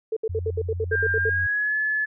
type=tone bursts; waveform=sine; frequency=442.2 Hz; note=A4; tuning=9 cents sharp; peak=-22 dBFS; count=11; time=0.12-1.296 s; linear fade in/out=5 ms; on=46 ms; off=67 ms
type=tone; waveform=sine; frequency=88.1 Hz; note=F2; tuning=16 cents sharp; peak=-27 dBFS; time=0.29-1.47 s; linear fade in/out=10 ms
type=tone with pitch glide; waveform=sine; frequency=1596 to 1720.5 Hz; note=G6 to A6; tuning=+31 to -39 cents; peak=-21 dBFS; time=0.91-2.06 s; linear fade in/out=20 ms; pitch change=+130 cents; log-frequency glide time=1.17-1.76 s
effects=none